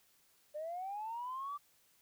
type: linear sweep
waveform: sine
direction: up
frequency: 587.3 to 1174.7 Hz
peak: -38 dBFS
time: 0.54-1.58 s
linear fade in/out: 20 ms
effects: tanh soft clip ceiling -34 dBFS + white hiss -70 dBFS RMS until 2.01 s